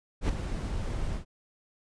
brown noise with ADSR envelope, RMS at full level -23 dBFS, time 0.21-1.25 s, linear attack 82 ms, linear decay 5 ms, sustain -9 dB, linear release 110 ms, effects resampled to 22050 Hz

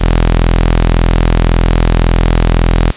sawtooth tone, 41.85 Hz, E1, 27 cents sharp, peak -3 dBFS, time 0-2.92 s, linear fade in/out 20 ms, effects white hiss -30 dBFS RMS until 2.96 s + resampled to 8000 Hz

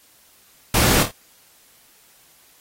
pink noise with echo, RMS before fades -18 dBFS, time 0.74-1.03 s, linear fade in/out 2 ms, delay 27 ms, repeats 3, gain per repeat -7 dB, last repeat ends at 1.111 s, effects white hiss -54 dBFS RMS until 2.6 s + AAC 48 kbps

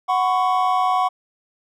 triangle chord, F# suspended fourth, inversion none, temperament equal with one note detuned, 740 / 1007.9 / 1108.7 Hz, F#5 / B5 / C#6, 0 / +35 / 0 cents, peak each -17 / -22 / -19 dBFS, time 0.08-1.09 s, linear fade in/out 20 ms, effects none

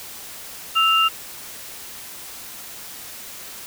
sine tone pair together, 1312.5 / 2794 Hz, E6 / F7, -8 / 0 cents, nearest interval octave + minor second, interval 1308 cents, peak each -17 dBFS, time 0.75-1.09 s, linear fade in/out 20 ms, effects white hiss -37 dBFS RMS until 3.66 s

